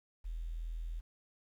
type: tone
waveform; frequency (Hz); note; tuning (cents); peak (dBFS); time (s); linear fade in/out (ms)
sine; 41.2; E1; 0; -37; 0.24-1.01; 20
effects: 11-bit